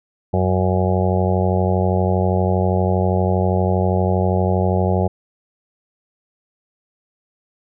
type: harmonic tone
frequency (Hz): 92.5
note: F#2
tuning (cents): 0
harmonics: 1 / 2 / 4 / 5 / 6 / 7 / 8 / 9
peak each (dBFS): -18 / -21 / -24 / -25 / -26 / -26 / -27 / -28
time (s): 0.33-5.08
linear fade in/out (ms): 10
effects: none